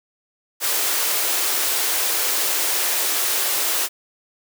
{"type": "high-pass noise", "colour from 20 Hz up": "white", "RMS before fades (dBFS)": -21, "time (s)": [0.6, 3.89], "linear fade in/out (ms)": 50, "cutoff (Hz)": 310, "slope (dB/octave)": 48, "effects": []}